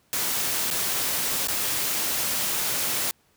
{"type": "noise with dropouts", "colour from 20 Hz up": "white", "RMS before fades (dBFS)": -26, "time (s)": [0.13, 3.11], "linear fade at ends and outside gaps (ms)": 0, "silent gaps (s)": [[0.703, 0.711], [1.472, 1.484]], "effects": ["pink hiss -64 dBFS RMS until 3.36 s", "high-pass 60 Hz 12 dB/octave"]}